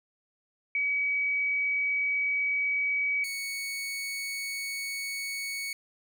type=tone pair in turn; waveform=sine / sawtooth; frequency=2272 / 2223 Hz; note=C#7 / C#7; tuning=+42 / +4 cents; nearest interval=unison; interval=38 cents; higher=first; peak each=-25 / -29 dBFS; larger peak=first; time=0.75-3.24 / 3.24-5.73 s; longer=neither; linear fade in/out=2 ms; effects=none